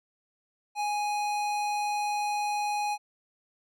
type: tone with hard clipping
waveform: sine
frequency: 830.6 Hz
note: G#5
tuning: in tune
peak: -29 dBFS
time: 0.75-2.98 s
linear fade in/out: 50 ms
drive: 17 dB
effects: none